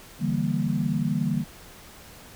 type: chord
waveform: sine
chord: E half-diminished seventh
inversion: third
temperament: equal with one note detuned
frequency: 145.4 / 164.81 / 196 / 233.1 Hz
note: D3 / E3 / G3 / Bb3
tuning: -17 / 0 / 0 / 0 cents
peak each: -28 dBFS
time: 0.19-1.45 s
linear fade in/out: 50 ms
effects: pink hiss -47 dBFS RMS until 2.35 s